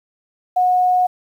sine tone, 729 Hz, F#5, 26 cents flat, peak -12 dBFS, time 0.56-1.07 s, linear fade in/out 10 ms, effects 8-bit

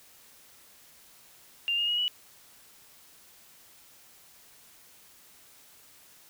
sine tone with pitch steps, 2794 / 2843 / 2893 / 2943 Hz, F7 / F7 / F#7 / F#7, 0 / +30 / -40 / -10 cents, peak -25 dBFS, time 1.68-2.08 s, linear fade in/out 0 ms, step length 100 ms, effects white hiss -56 dBFS RMS until 6.29 s

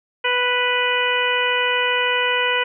harmonic tone, 493.9 Hz, B4, in tune, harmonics 1 / 2 / 3 / 4 / 5 / 6, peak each -24 / -24 / -24 / -24 / -24 / -24 dBFS, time 0.24-2.64 s, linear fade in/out 10 ms, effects none

